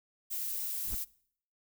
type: noise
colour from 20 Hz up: violet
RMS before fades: -36 dBFS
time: 0.3-1.05 s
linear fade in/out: 20 ms
type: noise with exponential growth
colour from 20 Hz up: brown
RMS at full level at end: -36 dBFS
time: 0.77-0.95 s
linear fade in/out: 5 ms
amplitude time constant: 38 ms
effects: noise-tail reverb RT60 0.6 s tail -22 dB re dry